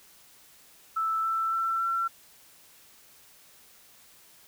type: tone with pitch steps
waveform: sine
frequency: 1318.5 / 1330 / 1341.5 / 1353.2 Hz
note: E6 / E6 / E6 / E6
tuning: 0 / +15 / +30 / +45 cents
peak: -25 dBFS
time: 0.96-2.08 s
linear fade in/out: 10 ms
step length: 280 ms
effects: white hiss -56 dBFS RMS until 4.47 s